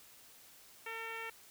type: tone with low-pass filter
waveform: 10% pulse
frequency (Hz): 452.7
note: A4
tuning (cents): +49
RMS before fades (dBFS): -43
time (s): 0.86-1.3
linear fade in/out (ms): 5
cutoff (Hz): 2500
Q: 2.1
effects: white hiss -59 dBFS RMS until 1.5 s